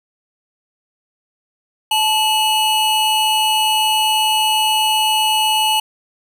square tone pair together, 870.2 / 2927 Hz, A5 / F#7, -19 / -19 cents, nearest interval octave + major sixth, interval 2100 cents, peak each -17 / -17 dBFS, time 1.91-5.8 s, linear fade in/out 5 ms, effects none

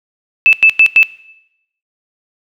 sine tone bursts, 2629 Hz, E7, 5 cents flat, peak -3 dBFS, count 4, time 0.46-1.03 s, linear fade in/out 0 ms, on 69 ms, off 98 ms, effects noise-tail reverb RT60 0.8 s tail -19 dB re dry

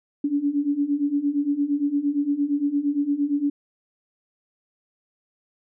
sine beating tone pair, 281.8 / 290.5 Hz, C#4 / D4, +29 / -19 cents, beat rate 8.7 Hz, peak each -25 / -22 dBFS, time 0.24-3.5 s, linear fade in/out 5 ms, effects none

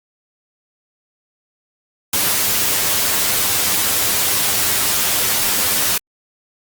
white noise with comb filter, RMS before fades -17 dBFS, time 2.13-5.98 s, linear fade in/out 5 ms, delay 10 ms, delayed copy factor +0.65, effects Opus 48 kbps

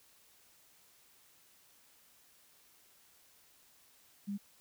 sine tone, 201.3 Hz, G3, 46 cents sharp, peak -35 dBFS, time 4.27-4.38 s, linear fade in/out 20 ms, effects white hiss -65 dBFS RMS until 4.6 s

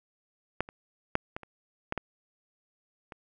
clicks, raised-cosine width 0.5 ms, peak -12 / -29 / -9 / -20 / -30 / -15 / -16 / -27 dBFS, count 8, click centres 0.606 / 0.689 / 1.154 / 1.365 / 1.433 / 1.924 / 1.977 / 3.122 s, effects none

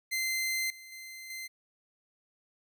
sawtooth tone with level steps, 2075 Hz, C7, 15 cents flat, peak -26 / -44 / -40 / -35 dBFS, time 0.11-1.48 s, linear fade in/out 20 ms, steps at 0.7 / 0.92 / 1.3 s, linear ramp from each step 2 ms, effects none

